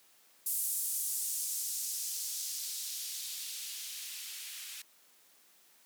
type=noise with band-pass filter sweep; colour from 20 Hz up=violet; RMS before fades=-38 dBFS; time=0.46-4.82 s; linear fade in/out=5 ms; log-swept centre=10000 to 2300 Hz; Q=1.2; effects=white hiss -64 dBFS RMS until 5.85 s + high-pass 200 Hz 12 dB/octave